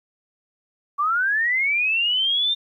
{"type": "linear sweep", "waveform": "sine", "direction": "up", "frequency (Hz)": [1125, 3636], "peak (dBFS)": -18, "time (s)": [0.98, 2.55], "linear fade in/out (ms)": 20, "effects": ["10-bit"]}